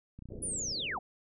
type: click train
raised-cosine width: 5 ms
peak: -34 dBFS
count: 17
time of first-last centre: 0.19-0.718 s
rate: 30.3 Hz
type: low-pass noise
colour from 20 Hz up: white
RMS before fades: -47 dBFS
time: 0.3-0.99 s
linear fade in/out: 5 ms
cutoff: 540 Hz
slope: 48 dB/octave
type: linear sweep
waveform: sine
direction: down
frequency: 10040 to 622.3 Hz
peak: -33 dBFS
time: 0.42-0.99 s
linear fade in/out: 10 ms
effects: none